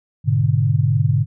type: chord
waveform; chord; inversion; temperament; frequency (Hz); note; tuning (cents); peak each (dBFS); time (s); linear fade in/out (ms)
sine; G# diminished; none; equal; 103.83 / 123.47 / 146.83; G#2 / B2 / D3; 0 / 0 / 0; -18; 0.24-1.26; 50
effects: none